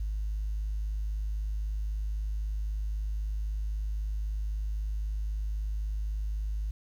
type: tone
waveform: sine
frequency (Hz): 51.91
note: G#1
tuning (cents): 0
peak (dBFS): -28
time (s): 0-6.71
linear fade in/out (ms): 5
effects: tanh soft clip ceiling -26 dBFS + 10-bit